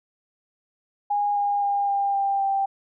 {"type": "tone with pitch steps", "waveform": "sine", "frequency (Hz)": [820, 812.9, 805.9, 799, 792.1, 785.2], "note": ["G#5", "G#5", "G5", "G5", "G5", "G5"], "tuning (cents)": [-22, -37, 48, 33, 18, 3], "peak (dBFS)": -20, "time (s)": [1.1, 2.66], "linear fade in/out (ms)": 10, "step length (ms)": 260, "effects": []}